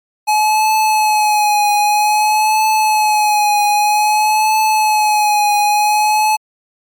square tone with vibrato, 848 Hz, G#5, 36 cents sharp, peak -11 dBFS, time 0.27-6.37 s, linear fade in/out 20 ms, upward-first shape triangle, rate 0.52 Hz, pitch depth 43 cents each way, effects MP3 96 kbps

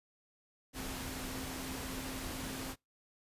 sine tone in noise, 261.6 Hz, C4, in tune, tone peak -45 dBFS, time 0.73-2.76 s, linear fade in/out 50 ms, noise pink, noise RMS -42 dBFS, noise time 0.73-2.76 s, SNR -6 dB, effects noise-tail reverb RT60 0.2 s tail -26 dB re dry + resampled to 32000 Hz

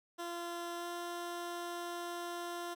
15% pulse tone with pitch glide, 344.1 to 346.9 Hz, F4 to F4, -26 to -12 cents, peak -33 dBFS, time 0.18-2.75 s, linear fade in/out 20 ms, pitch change +14 cents, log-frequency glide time 0.77-0.86 s, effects none

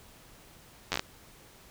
slowing click train, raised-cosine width 0.2 ms, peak -11 dBFS, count 6, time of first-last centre 0.92-0.994 s, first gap 10 ms, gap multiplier 1.2, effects pink hiss -55 dBFS RMS until 1.7 s

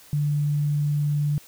sine tone, 146.83 Hz, D3, in tune, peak -20 dBFS, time 0.13-1.38 s, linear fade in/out 0 ms, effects white hiss -50 dBFS RMS until 1.47 s

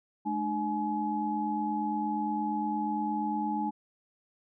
sine tone cluster, 212.8 / 301.4 / 846 Hz, G#3 / D4 / G#5, +42 / +45 / +32 cents, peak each -33 / -34 / -31 dBFS, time 0.25-3.71 s, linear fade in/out 20 ms, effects none

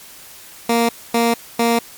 15% pulse tone bursts, 233.1 Hz, A#3, in tune, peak -7 dBFS, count 3, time 0.69-1.79 s, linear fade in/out 5 ms, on 200 ms, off 250 ms, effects white hiss -40 dBFS RMS until 1.97 s + MP3 96 kbps

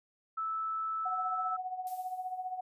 sine tone, 1312 Hz, E6, 9 cents flat, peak -32 dBFS, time 0.37-1.57 s, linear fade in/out 10 ms
sine tone with tremolo, 740 Hz, F#5, in tune, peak -32 dBFS, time 1.05-2.61 s, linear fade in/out 10 ms, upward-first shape triangle, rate 15 Hz, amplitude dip 75%
violet noise with exponential decay, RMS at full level -46 dBFS, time 1.87-2.61 s, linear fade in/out 0 ms, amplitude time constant 160 ms
effects resampled to 32000 Hz

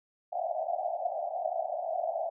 white band-pass noise, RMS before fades -33 dBFS, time 0.32-2.3 s, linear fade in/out 10 ms, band 620 to 750 Hz, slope 96 dB/octave, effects none

